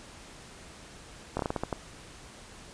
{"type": "slowing click train", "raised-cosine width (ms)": 1, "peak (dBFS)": -15, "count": 8, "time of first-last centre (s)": [1.37, 1.728], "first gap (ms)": 23, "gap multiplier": 1.26, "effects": ["pink hiss -49 dBFS RMS until 2.73 s", "resampled to 22050 Hz"]}